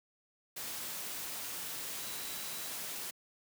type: tone in noise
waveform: sine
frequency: 3930 Hz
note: B7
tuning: 9 cents flat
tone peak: -51 dBFS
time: 1.99-2.69 s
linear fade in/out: 10 ms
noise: white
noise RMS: -41 dBFS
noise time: 0.56-3.11 s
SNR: -13 dB
effects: high-pass 100 Hz 12 dB/octave